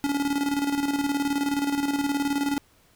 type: tone with tremolo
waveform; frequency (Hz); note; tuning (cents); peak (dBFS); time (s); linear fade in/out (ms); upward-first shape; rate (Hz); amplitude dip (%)
square; 283; C#4; +36; -22; 0.04-2.58; 0; square; 19; 55
effects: pink hiss -60 dBFS RMS until 2.95 s